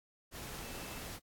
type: tone in noise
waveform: sine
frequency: 2637 Hz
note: E7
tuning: in tune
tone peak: -55 dBFS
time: 0.6-1.03 s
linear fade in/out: 50 ms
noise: pink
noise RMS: -45 dBFS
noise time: 0.31-1.2 s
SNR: -13 dB
effects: AAC 64 kbps